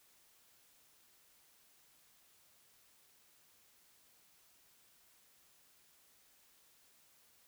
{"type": "silence", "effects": ["white hiss -68 dBFS RMS until 7.47 s"]}